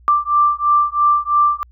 sine beating tone pair, 1177 / 1180 Hz, D6 / D6, +3 / +8 cents, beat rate 3 Hz, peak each -15 dBFS, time 0.08-1.63 s, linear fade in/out 0 ms, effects added 60 Hz sine -44 dBFS peak until 1.71 s

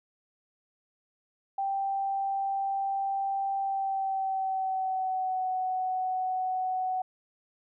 sine tone with pitch glide, 784 to 744.7 Hz, G5 to F#5, 0 to +11 cents, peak -27 dBFS, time 1.58-7.02 s, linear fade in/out 5 ms, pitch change -89 cents, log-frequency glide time 3.58-5.48 s, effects none

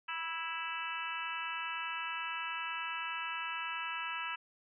harmonic tone with a mistuned harmonic, 329.6 Hz, E4, in tune, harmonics 3 / 4 / 5 / 6 / 7 / 8 / 9, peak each -43 / -42 / -44 / -49 / -49 / -41 / -46 dBFS, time 0.08-4.36 s, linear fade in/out 10 ms, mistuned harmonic 3, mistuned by -22 cents, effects none

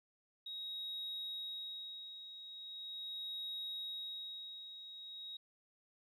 sine tone with tremolo, 3789 Hz, A#7, 27 cents sharp, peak -39 dBFS, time 0.46-5.37 s, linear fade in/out 5 ms, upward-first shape sine, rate 0.4 Hz, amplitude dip 65%, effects tanh soft clip ceiling -37 dBFS + 13-bit

